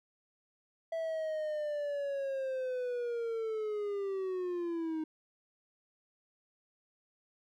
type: linear sweep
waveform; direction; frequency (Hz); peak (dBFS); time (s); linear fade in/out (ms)
triangle; down; 659.3 to 311.1; -31; 0.92-5.04; 5
effects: none